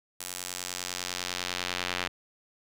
sawtooth tone with band-pass filter sweep, 90 Hz, F#2, 47 cents flat, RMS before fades -35 dBFS, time 0.2-2.08 s, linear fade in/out 5 ms, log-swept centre 10000 to 2700 Hz, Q 0.95, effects none

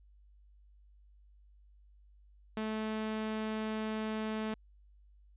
sawtooth tone, 217.6 Hz, A3, 19 cents flat, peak -30 dBFS, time 2.57-4.54 s, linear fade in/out 2 ms, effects added 50 Hz sine -58 dBFS peak until 5.36 s + resampled to 8000 Hz

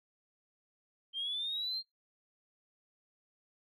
sine linear sweep, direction up, 3136 to 4227 Hz, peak -33 dBFS, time 1.13-1.83 s, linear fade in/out 50 ms, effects noise-tail reverb RT60 0.2 s tail -26 dB re dry + tanh soft clip ceiling -29 dBFS

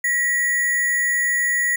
sine tone with sample-and-hold, 1934 Hz, B6, 37 cents flat, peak -17 dBFS, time 0.04-1.76 s, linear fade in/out 5 ms, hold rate 8820 Hz, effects none

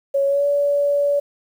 sine tone with pitch glide, 554.4 to 572.3 Hz, C#5 to D5, 0 to -45 cents, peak -15 dBFS, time 0.14-1.2 s, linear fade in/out 10 ms, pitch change +55 cents, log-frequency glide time 0.26-0.46 s, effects 8-bit

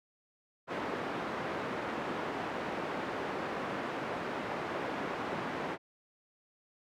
pink band-pass noise, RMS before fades -37 dBFS, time 0.67-5.78 s, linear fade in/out 50 ms, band 250 to 1700 Hz, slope 12 dB/octave, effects none

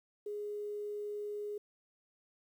sine tone with quantisation, 415.3 Hz, G#4, in tune, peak -37 dBFS, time 0.26-1.58 s, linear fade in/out 5 ms, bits 11, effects none

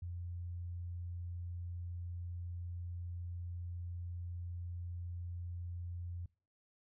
sine tone, 87.3 Hz, F2, in tune, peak -40 dBFS, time 0.02-6.26 s, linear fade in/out 5 ms, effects noise-tail reverb RT60 0.4 s tail -25 dB re dry

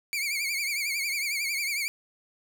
sawtooth tone with vibrato, 2266 Hz, C#7, 37 cents sharp, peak -24 dBFS, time 0.13-1.88 s, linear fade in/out 0 ms, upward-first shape triangle, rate 11 Hz, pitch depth 120 cents each way, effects none

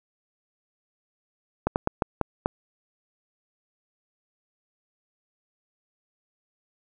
slowing click train, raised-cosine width 1 ms, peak -8 dBFS, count 6, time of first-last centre 1.67-2.459 s, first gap 89 ms, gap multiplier 1.29, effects none

